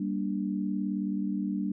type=chord; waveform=sine; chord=G minor; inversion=none; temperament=just; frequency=196 / 235.2 / 294 Hz; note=G3 / Bb3 / D4; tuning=0 / +16 / +2 cents; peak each=-30 / -35 / -33 dBFS; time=0-1.72 s; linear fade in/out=5 ms; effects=none